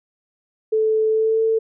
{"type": "tone with pitch glide", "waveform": "sine", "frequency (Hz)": [437.3, 446], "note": ["A4", "A4"], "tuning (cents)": [-11, 23], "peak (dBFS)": -15, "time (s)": [0.72, 1.59], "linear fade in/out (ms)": 10, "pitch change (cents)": 34, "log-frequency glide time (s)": [1.09, 1.41], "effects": []}